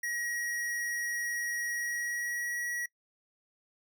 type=tone with pitch glide; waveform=square; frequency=1901 to 1920.9 Hz; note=A#6 to B6; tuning=+33 to -49 cents; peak=-33 dBFS; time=0.03-2.86 s; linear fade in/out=5 ms; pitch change=+18 cents; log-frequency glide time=1.71-2.73 s; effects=noise-tail reverb RT60 0.1 s tail -24 dB re dry